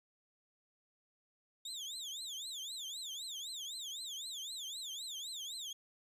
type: tone with vibrato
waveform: 30% pulse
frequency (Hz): 3577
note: A7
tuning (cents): +28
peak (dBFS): -39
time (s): 1.65-5.73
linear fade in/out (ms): 5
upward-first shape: triangle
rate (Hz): 3.9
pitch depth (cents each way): 280
effects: resampled to 32000 Hz